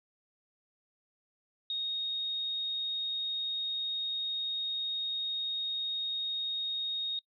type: tone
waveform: sine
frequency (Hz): 3729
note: A#7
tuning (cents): 0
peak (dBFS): -31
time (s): 1.7-7.19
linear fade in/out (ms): 2
effects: noise-tail reverb RT60 0.1 s tail -25 dB re dry